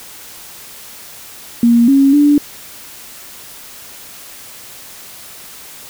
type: tone with pitch steps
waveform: sine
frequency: 235.2 / 274.6 / 291.4 Hz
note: A#3 / C#4 / D4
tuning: +16 / -16 / -13 cents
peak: -6 dBFS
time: 1.63-2.38 s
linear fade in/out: 2 ms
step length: 250 ms
effects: white hiss -35 dBFS RMS until 5.89 s